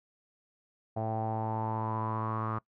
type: tone with low-pass filter sweep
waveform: sawtooth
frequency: 110.6 Hz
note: A2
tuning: 9 cents sharp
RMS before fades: -33 dBFS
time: 0.96-2.59 s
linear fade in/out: 10 ms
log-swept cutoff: 720 to 1200 Hz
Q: 7.7
effects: noise-tail reverb RT60 0.1 s tail -22 dB re dry